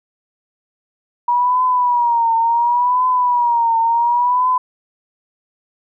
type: tone with vibrato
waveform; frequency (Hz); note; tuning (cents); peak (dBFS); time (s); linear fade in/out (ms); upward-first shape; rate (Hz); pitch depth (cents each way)
sine; 960; B5; -49; -12; 1.28-4.58; 5; triangle; 0.7; 99
effects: none